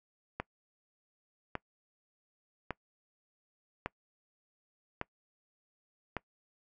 click train, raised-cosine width 0.5 ms, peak -19 dBFS, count 6, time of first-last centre 0.4-6.167 s, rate 0.867 Hz, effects noise-tail reverb RT60 0.1 s tail -23 dB re dry

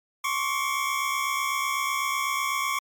25% pulse tone pair together, 1074 / 1142 Hz, C6 / D6, +45 / -49 cents, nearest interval minor second, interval 106 cents, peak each -24 dBFS, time 0.24-2.79 s, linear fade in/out 5 ms, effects MP3 96 kbps

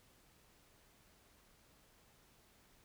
silence, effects pink hiss -68 dBFS RMS until 2.84 s

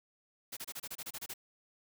white noise bursts, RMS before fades -42 dBFS, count 11, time 0.52-1.339 s, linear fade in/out 10 ms, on 49 ms, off 28 ms, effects none

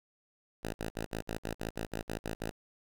5% pulse tone bursts, 55 Hz, A1, in tune, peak -24 dBFS, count 12, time 0.63-2.511 s, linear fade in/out 10 ms, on 110 ms, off 51 ms, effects none

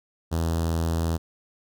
sawtooth tone with notch filter, 82.41 Hz, E2, in tune, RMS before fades -25 dBFS, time 0.31-1.18 s, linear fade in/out 20 ms, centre 2200 Hz, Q 0.94, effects none

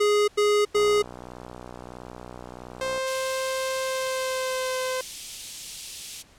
square tone bursts, 415.3 Hz, G#4, in tune, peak -19 dBFS, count 3, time 0-1.024 s, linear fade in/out 10 ms, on 280 ms, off 92 ms
click train, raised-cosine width 1 ms, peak -25 dBFS, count 138, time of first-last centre 0.75-2.978 s, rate 61.5 Hz
sawtooth tone with pitch glide, 525 to 515.1 Hz, C5 to C5, +6 to -27 cents, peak -22 dBFS, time 2.81-5.01 s, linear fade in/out 2 ms, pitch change -33 cents, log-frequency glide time 3.82-4.77 s
white high-pass noise, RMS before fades -35 dBFS, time 3.06-6.23 s, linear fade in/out 20 ms, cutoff 2600 Hz, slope 24 dB/octave
effects pink hiss -55 dBFS RMS until 6.38 s + low-pass 9000 Hz 12 dB/octave

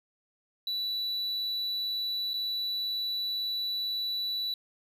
triangle tone with dropouts, 3951 Hz, B7, in tune, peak -28 dBFS, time 0.67-4.54 s, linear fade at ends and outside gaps 2 ms, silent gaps 2.334-2.34 s, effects none

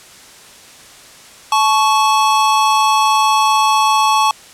square tone pair together, 867.4 / 1112 Hz, A5 / C#6, -25 / +5 cents, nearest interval major third, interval 430 cents, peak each -14 dBFS, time 1.52-4.31 s, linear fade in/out 2 ms, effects white hiss -40 dBFS RMS until 4.53 s + low-pass 9000 Hz 12 dB/octave

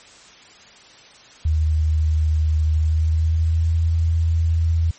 sine tone with pitch glide, 78 to 82.11 Hz, D#2 to E2, +5 to -6 cents, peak -15 dBFS, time 1.45-4.91 s, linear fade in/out 5 ms, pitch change +89 cents, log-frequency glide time 2.71-3.72 s, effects white hiss -46 dBFS RMS until 4.98 s + MP3 32 kbps

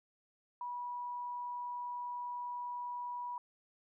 sine tone, 975 Hz, B5, 23 cents flat, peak -38 dBFS, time 0.61-3.38 s, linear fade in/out 2 ms, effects none

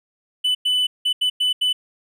triangle tone bursts at uneven times, 2994 Hz, F#7, 20 cents sharp, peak -15 dBFS, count 6, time 0.44-0.55 / 0.65-0.87 / 1.05-1.13 / 1.21-1.3 / 1.4-1.53 / 1.61-1.73 s, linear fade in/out 10 ms, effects none

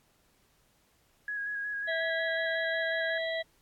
sine tone with vibrato, 1659 Hz, G#6, 2 cents flat, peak -32 dBFS, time 1.28-3.18 s, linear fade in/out 2 ms, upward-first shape square, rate 5.5 Hz, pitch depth 19 cents each way
harmonic tone, 653 Hz, E5, 17 cents flat, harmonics 1 / 3 / 5 / 6, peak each -32 / -35 / -42 / -42 dBFS, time 1.87-3.43 s, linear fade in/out 20 ms
effects pink hiss -68 dBFS RMS until 3.61 s + AAC 64 kbps

